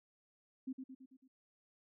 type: tone with echo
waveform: sine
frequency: 261.6 Hz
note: C4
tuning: in tune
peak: -38 dBFS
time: 0.67-0.73 s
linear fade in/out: 10 ms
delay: 110 ms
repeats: 5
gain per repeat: -5 dB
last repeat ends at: 1.28 s
effects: none